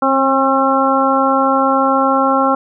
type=harmonic tone with a mistuned harmonic; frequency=269.3 Hz; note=C#4; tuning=50 cents flat; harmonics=1 / 2 / 3 / 4 / 5; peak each=-17 / -17 / -17 / -17 / -17 dBFS; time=0.02-2.55 s; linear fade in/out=5 ms; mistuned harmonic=1; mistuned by=-16 cents; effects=none